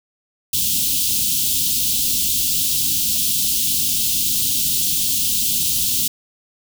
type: band-stop noise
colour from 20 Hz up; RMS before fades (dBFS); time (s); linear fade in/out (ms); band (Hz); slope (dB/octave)
white; -19; 0.53-6.08; 5; 290 to 2900; 48
effects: none